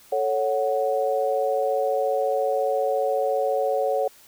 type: chord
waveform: sine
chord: F# minor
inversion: first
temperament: equal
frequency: 440 / 554.4 / 740 Hz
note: A4 / C#5 / F#5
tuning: 0 / 0 / 0 cents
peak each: -26 / -23 / -26 dBFS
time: 0.12-4.08 s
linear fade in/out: 5 ms
effects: white hiss -52 dBFS RMS until 4.27 s